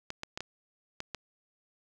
clicks, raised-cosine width 0.2 ms, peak -19 dBFS, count 6, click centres 0.104 / 0.234 / 0.375 / 0.406 / 1.004 / 1.147 s, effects none

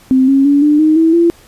sine tone with pitch steps, 260.8 / 272.5 / 284.7 / 297.5 / 310.9 / 324.8 / 339.4 Hz, C4 / C#4 / C#4 / D4 / D#4 / E4 / F4, -5 / -29 / +46 / +22 / -1 / -26 / -49 cents, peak -6 dBFS, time 0.11-1.3 s, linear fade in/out 0 ms, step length 170 ms, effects pink hiss -44 dBFS RMS until 1.47 s + resampled to 32000 Hz

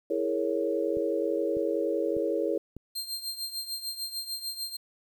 sine chord, A# half-diminished seventh, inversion second, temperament equal, 329.6 / 415.3 / 466.2 / 554.4 Hz, E4 / G#4 / A#4 / C#5, 0 / 0 / 0 / 0 cents, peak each -31 dBFS, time 0.1-2.58 s, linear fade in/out 5 ms
click train, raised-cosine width 3 ms, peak -28 dBFS, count 4, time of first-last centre 0.97-2.766 s, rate 1.67 Hz
sawtooth tone with tremolo, 4182 Hz, C8, 2 cents flat, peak -27 dBFS, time 2.95-4.77 s, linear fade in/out 10 ms, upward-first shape triangle, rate 6.7 Hz, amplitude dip 80%
effects 10-bit

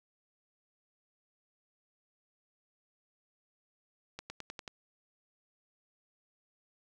accelerating click train, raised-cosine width 0.2 ms, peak -24 dBFS, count 6, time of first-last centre 4.19-4.678 s, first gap 110 ms, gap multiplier 0.94, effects none

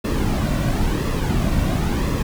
brown noise with flanger, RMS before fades -20 dBFS, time 0.04-2.23 s, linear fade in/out 10 ms, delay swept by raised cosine 1.3 to 2.4 ms, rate 0.97 Hz, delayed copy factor -0.55, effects none

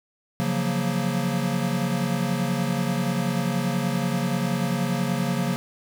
square chord, Gb major seventh, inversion second, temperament equal, 138.59 / 174.61 / 185 / 233.1 Hz, Db3 / F3 / Gb3 / Bb3, 0 / 0 / 0 / 0 cents, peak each -29 dBFS, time 0.4-5.56 s, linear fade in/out 0 ms, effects none

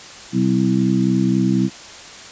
harmonic tone with a mistuned harmonic, 63.9 Hz, C2, 40 cents flat, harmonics 2 / 3 / 4 / 5, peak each -22 / -17 / -20 / -21 dBFS, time 0.32-1.7 s, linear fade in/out 50 ms, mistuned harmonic 5, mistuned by +36 cents, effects white hiss -37 dBFS RMS until 2.31 s + resampled to 16000 Hz

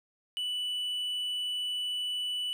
triangle tone, 2969 Hz, F#7, 5 cents sharp, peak -29 dBFS, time 0.37-2.53 s, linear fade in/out 0 ms, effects none

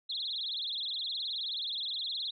sine tone with vibrato, 3724 Hz, A#7, 2 cents flat, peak -33 dBFS, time 0.09-2.31 s, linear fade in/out 10 ms, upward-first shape triangle, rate 19 Hz, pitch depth 260 cents each way, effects none

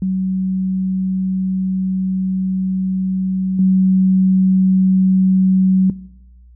sine tone with level steps, 188.1 Hz, F#3, 29 cents sharp, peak -15 / -9 dBFS, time 0.02-5.9 s, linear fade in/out 2 ms, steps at 3.59 s, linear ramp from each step 2 ms, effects noise-tail reverb RT60 0.9 s tail -20 dB re dry + added 60 Hz sine -41 dBFS peak until 6.55 s

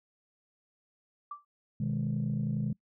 sine tone with exponential decay, 1168 Hz, D6, 10 cents flat, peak -34 dBFS, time 1.31-1.45 s, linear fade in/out 5 ms, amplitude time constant 30 ms
sine chord, G# minor, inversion first, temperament equal with one note detuned, 125.7 / 155.56 / 207.7 Hz, B2 / D#3 / G#3, +31 / 0 / 0 cents, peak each -32 dBFS, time 1.8-2.73 s, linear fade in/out 5 ms
effects noise-tail reverb RT60 0.1 s tail -23 dB re dry + tanh soft clip ceiling -23 dBFS

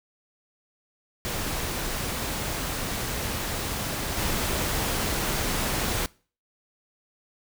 pink noise with level steps, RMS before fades -30 / -27 dBFS, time 1.25-6.06 s, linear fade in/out 0 ms, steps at 4.17 s, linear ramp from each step 5 ms, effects noise-tail reverb RT60 0.4 s tail -23 dB re dry

